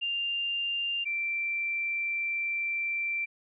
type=tone pair in turn; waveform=sine; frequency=2794 / 2349 Hz; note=F7 / D7; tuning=0 / 0 cents; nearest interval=minor third; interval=300 cents; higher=first; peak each=-28 dBFS; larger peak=neither; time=0.01-1.05 / 1.05-3.26 s; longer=second; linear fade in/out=20 ms; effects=none